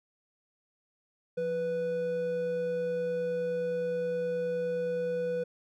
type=tone pair together; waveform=triangle; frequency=174.49 / 493.9 Hz; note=F3 / B4; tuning=-1 / 0 cents; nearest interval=octave + tritone; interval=1801 cents; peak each=-38 / -27 dBFS; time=1.37-5.44 s; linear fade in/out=10 ms; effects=none